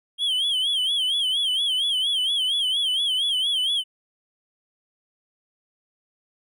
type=tone with vibrato; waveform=triangle; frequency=3192 Hz; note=G7; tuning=31 cents sharp; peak=-19 dBFS; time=0.18-3.84 s; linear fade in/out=50 ms; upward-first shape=sine; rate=4.3 Hz; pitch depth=120 cents each way; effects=none